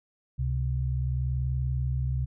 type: tone pair together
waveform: sine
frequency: 68.39 / 129.1 Hz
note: C#2 / C3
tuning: -23 / -23 cents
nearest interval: major seventh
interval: 1100 cents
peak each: -28 dBFS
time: 0.38-2.26 s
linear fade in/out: 20 ms
effects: none